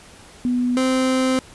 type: tone pair in turn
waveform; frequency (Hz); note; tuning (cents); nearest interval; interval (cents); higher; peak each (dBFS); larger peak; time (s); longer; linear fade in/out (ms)
sine / 30% pulse; 246.9 / 259.7; B3 / C4; 0 / -13; minor second; 87; second; -17 / -14; second; 0.45-0.77 / 0.77-1.39; second; 0
effects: pink hiss -45 dBFS RMS until 1.54 s + resampled to 24000 Hz